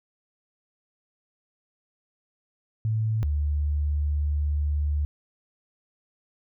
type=tone pair in turn; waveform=sine; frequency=110 / 73.62 Hz; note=A2 / D2; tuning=0 / +5 cents; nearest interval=perfect fifth; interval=695 cents; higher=first; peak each=-22 dBFS; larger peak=neither; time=2.85-3.23 / 3.23-5.05 s; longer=second; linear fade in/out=0 ms; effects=none